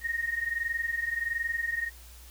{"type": "tone pair together", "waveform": "sine", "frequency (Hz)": [1843.3, 1864.7], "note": ["A#6", "A#6"], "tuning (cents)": [-20, 0], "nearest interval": "unison", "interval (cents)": 20, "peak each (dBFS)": [-33, -30], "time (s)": [0.01, 1.91], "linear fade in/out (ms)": 50, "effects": ["added 60 Hz sine -48 dBFS peak until 2.3 s", "white hiss -53 dBFS RMS until 2.3 s"]}